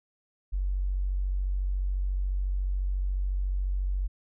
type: tone with tanh clipping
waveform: triangle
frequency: 47.05 Hz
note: F#1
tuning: 30 cents sharp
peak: -25 dBFS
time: 0.52-4.08 s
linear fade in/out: 20 ms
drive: 3 dB
effects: none